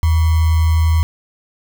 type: tone with sample-and-hold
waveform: sine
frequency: 80.7 Hz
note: E2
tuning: 36 cents flat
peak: -10 dBFS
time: 0.03-1.03 s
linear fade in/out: 0 ms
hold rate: 1050 Hz
effects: none

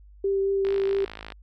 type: tone with vibrato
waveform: sine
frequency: 392 Hz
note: G4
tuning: in tune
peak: -21 dBFS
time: 0.24-1.05 s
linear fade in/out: 5 ms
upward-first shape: triangle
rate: 4.5 Hz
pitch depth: 13 cents each way
type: click train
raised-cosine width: 0.3 ms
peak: -21 dBFS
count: 37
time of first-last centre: 0.65-1.322 s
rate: 53.6 Hz
effects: added 50 Hz sine -47 dBFS peak until 1.42 s

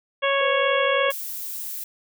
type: harmonic tone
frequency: 553 Hz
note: C#5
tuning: 4 cents flat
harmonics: 1 / 2 / 3 / 4 / 5 / 6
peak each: -22 / -25 / -27 / -28 / -29 / -30 dBFS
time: 0.22-1.12 s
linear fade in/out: 20 ms
type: tone with vibrato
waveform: sine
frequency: 510 Hz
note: C5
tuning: 44 cents flat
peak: -26 dBFS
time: 0.41-1.09 s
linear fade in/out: 2 ms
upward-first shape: sine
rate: 8.5 Hz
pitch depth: 26 cents each way
type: noise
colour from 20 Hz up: violet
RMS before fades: -32 dBFS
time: 1.1-1.84 s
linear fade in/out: 5 ms
effects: none

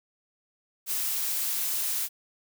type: noise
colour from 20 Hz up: blue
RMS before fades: -29 dBFS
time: 0.86-2.09 s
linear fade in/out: 50 ms
effects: none

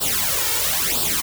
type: noise with flanger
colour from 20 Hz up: white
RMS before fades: -21 dBFS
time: 0-1.22 s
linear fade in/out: 20 ms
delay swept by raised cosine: 0.23 to 2.23 ms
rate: 1 Hz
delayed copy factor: +0.8
effects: none

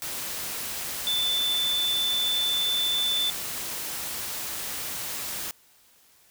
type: tone in noise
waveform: sine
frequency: 3520 Hz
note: A7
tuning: in tune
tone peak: -23 dBFS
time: 1.07-3.3 s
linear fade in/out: 0 ms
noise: white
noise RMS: -33 dBFS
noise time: 0.02-5.51 s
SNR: +7 dB
effects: white hiss -59 dBFS RMS until 6.3 s

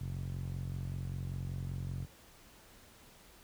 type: tone with band-pass filter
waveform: sawtooth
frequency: 45.19 Hz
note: F#1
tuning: 40 cents flat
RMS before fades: -39 dBFS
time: 0-2.06 s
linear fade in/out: 20 ms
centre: 120 Hz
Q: 3.5
effects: pink hiss -59 dBFS RMS until 3.43 s

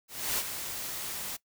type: noise with ADSR envelope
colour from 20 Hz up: white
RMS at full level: -29 dBFS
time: 0.08-1.37 s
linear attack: 300 ms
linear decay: 45 ms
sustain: -8 dB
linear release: 14 ms
effects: noise-tail reverb RT60 0.1 s tail -19 dB re dry

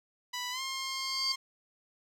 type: tone with pitch glide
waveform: 10% pulse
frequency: 987.8 to 1064.8 Hz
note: B5 to C6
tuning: 0 to +30 cents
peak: -26 dBFS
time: 0.33-1.36 s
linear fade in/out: 10 ms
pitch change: +130 cents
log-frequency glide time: 0.51-0.61 s
type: tone with exponential growth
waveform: sine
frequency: 4622 Hz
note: D8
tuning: 28 cents flat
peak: -27 dBFS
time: 0.35-1.32 s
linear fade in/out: 1 ms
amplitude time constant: 210 ms
effects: low-pass 12000 Hz 12 dB/octave

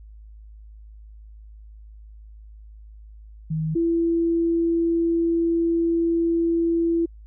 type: tone pair in turn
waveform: sine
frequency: 158 / 334.8 Hz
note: D#3 / E4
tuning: +27 / +27 cents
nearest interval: octave + minor second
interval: 1300 cents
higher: second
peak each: -22 / -18 dBFS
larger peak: second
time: 3.5-3.75 / 3.75-7.06 s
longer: second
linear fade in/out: 10 ms
effects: added 53 Hz sine -41 dBFS peak until 7.26 s

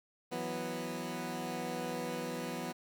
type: chord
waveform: 15% pulse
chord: E suspended second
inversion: none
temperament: equal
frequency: 164.81 / 185 / 246.9 Hz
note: E3 / F#3 / B3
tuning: 0 / 0 / 0 cents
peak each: -36 / -36 / -33 dBFS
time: 0.31-2.73 s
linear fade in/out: 20 ms
effects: 11-bit

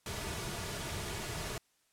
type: noise with comb filter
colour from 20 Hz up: pink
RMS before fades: -39 dBFS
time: 0.06-1.58 s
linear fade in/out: 2 ms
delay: 3.8 ms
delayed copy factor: -0.5
effects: white hiss -73 dBFS RMS until 1.92 s + low-pass 11000 Hz 12 dB/octave

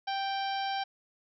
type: harmonic tone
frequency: 784 Hz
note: G5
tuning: in tune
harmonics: 1 / 2 / 3 / 4 / 5 / 6 / 7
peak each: -31 / -40 / -44 / -41 / -45 / -46 / -46 dBFS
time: 0.07-0.84 s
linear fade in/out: 10 ms
effects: none

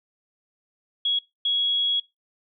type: tone bursts at uneven times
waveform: sine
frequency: 3330 Hz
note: G#7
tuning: 4 cents sharp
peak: -20 dBFS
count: 2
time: 1.05-1.19 / 1.45-2 s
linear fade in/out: 5 ms
effects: noise-tail reverb RT60 0.2 s tail -22 dB re dry

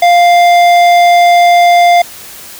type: tone with tanh clipping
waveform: triangle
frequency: 698.5 Hz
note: F5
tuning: in tune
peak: -5 dBFS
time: 0.02-2.02 s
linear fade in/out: 5 ms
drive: 18 dB
effects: white hiss -30 dBFS RMS until 2.59 s

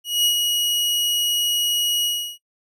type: tone with ADSR envelope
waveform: sawtooth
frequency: 2903 Hz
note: F#7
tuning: 34 cents flat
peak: -12 dBFS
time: 0.04-2.38 s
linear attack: 210 ms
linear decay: 86 ms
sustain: -4 dB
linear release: 340 ms
effects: noise-tail reverb RT60 0.1 s tail -19 dB re dry

